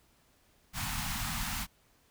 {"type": "band-stop noise", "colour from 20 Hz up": "pink", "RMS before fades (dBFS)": -35, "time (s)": [0.73, 1.67], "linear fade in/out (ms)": 50, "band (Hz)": [250, 760], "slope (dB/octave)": 48, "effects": ["pink hiss -67 dBFS RMS until 2.1 s"]}